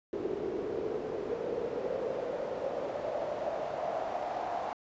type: noise with band-pass filter sweep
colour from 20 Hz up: pink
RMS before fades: -35 dBFS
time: 0.13-4.73 s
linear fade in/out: 0 ms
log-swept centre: 380 to 750 Hz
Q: 5.3
effects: resampled to 16000 Hz